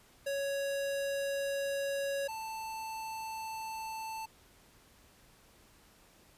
square tone pair in turn, 556 / 885.4 Hz, C#5 / A5, +5 / +11 cents, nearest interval minor sixth, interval 806 cents, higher second, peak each -33 / -39 dBFS, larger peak first, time 0.26-2.28 / 2.28-4.26 s, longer first, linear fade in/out 10 ms, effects pink hiss -62 dBFS RMS until 6.37 s + resampled to 32000 Hz

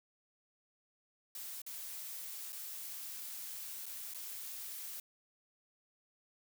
blue noise with dropouts, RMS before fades -45 dBFS, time 1.35-5 s, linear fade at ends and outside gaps 2 ms, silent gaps 1.618-1.664 / 2.523-2.528 / 3.858-3.863 / 4.138-4.145 s, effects none

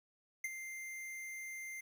square tone with ADSR envelope, 2093 Hz, C7, in tune, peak -35 dBFS, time 0.44-1.81 s, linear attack 5 ms, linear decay 33 ms, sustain -9 dB, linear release 10 ms, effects 11-bit

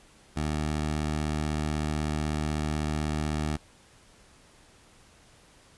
15% pulse tone, 76.1 Hz, D#2, 38 cents flat, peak -21 dBFS, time 0.36-3.57 s, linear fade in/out 10 ms, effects pink hiss -57 dBFS RMS until 5.77 s + resampled to 24000 Hz

